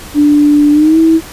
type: tone with pitch glide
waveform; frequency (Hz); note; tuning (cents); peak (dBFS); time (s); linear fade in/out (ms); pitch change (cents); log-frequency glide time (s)
sine; 293.7 to 324; D4 to E4; 0 to -30; -4; 0.14-1.21; 50; +170; 0.72-0.98
effects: pink hiss -30 dBFS RMS until 1.32 s + resampled to 32000 Hz